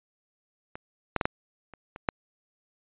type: clicks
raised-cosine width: 0.5 ms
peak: -23 / -10 / -11 / -8 / -30 / -25 / -8 dBFS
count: 7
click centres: 0.755 / 1.163 / 1.212 / 1.255 / 1.737 / 1.961 / 2.088 s
effects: resampled to 8000 Hz